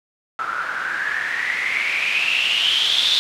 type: noise with low-pass filter sweep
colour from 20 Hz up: blue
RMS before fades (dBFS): -21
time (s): 0.39-3.19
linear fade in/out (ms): 0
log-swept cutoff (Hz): 1300 to 3700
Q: 9.7
effects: none